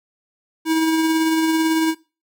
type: tone with tremolo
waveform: square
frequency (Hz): 321.1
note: E4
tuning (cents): -45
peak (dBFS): -15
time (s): 0.65-1.95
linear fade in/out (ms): 50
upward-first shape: triangle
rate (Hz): 18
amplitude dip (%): 30
effects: noise-tail reverb RT60 0.3 s tail -19 dB re dry